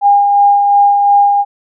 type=tone with tremolo; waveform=sine; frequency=810 Hz; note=G#5; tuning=43 cents flat; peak=-4 dBFS; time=0.01-1.45 s; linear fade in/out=50 ms; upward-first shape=sine; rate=2.8 Hz; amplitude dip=35%; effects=none